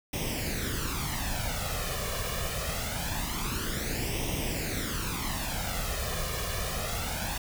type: noise with flanger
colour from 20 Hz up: pink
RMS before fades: -32 dBFS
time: 0.13-7.38 s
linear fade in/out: 5 ms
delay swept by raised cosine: 0.34 to 1.74 ms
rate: 0.24 Hz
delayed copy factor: +0.7
effects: none